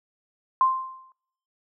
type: tone with exponential decay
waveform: sine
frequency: 1046.5 Hz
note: C6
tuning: in tune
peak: -14 dBFS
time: 0.61-1.12 s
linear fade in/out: 1 ms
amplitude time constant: 110 ms
effects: noise-tail reverb RT60 0.7 s tail -22 dB re dry